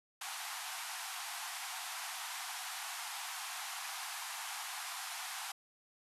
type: band-pass noise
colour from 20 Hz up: pink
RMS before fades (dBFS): -43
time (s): 0.21-5.52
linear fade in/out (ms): 5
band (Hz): 710 to 13000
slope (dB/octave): 96
effects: none